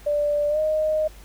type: tone with pitch glide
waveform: sine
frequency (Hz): 587.3 to 619.7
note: D5 to D#5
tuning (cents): 0 to -7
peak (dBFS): -19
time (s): 0.06-1.08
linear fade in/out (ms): 10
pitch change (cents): +93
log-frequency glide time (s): 0.49-0.59
effects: added 50 Hz sine -44 dBFS peak until 1.24 s + pink hiss -50 dBFS RMS until 1.24 s